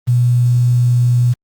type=tone with quantisation; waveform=sine; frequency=122 Hz; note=B2; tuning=21 cents flat; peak=-9 dBFS; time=0.07-1.34 s; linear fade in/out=20 ms; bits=6; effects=Opus 32 kbps